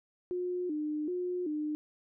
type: tone with vibrato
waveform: sine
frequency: 329.6 Hz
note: E4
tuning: in tune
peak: -31 dBFS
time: 0.31-1.75 s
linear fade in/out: 0 ms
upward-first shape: square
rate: 1.3 Hz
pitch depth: 150 cents each way
effects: none